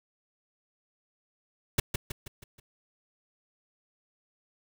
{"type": "noise with echo", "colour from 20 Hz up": "pink", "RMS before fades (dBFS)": -23, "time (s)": [1.78, 1.8], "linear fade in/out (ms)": 5, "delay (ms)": 160, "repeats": 5, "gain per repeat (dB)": -6, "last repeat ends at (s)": 2.6, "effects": []}